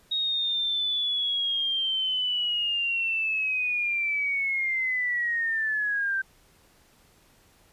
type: linear sweep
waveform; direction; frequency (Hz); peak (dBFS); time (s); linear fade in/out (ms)
sine; down; 3769 to 1554; -24; 0.11-6.22; 10
effects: pink hiss -60 dBFS RMS until 7.72 s + resampled to 32000 Hz